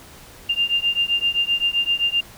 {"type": "beating tone pair", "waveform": "sine", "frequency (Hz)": [2794, 2801.7], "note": ["F7", "F7"], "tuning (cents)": [0, 5], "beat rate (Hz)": 7.7, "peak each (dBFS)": -21, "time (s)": [0.49, 2.21], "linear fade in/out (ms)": 10, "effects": ["pink hiss -44 dBFS RMS until 2.37 s"]}